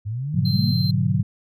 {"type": "linear sweep", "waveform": "sine", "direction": "up", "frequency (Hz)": [98, 235.6], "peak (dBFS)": -24, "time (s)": [0.05, 0.73], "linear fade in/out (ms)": 20}
{"type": "chord", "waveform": "sine", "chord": "G# half-diminished seventh", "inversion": "none", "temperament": "equal with one note detuned", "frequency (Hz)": [103.83, 123.47, 146.83, 182.77], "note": ["G#2", "B2", "D3", "F#3"], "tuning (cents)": [0, 0, 0, -21], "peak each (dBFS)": -23, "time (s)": [0.34, 1.23], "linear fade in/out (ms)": 10}
{"type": "tone", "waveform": "triangle", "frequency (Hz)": 4127, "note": "C8", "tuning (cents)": -25, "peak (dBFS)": -26, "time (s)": [0.45, 0.91], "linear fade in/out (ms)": 5}
{"effects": []}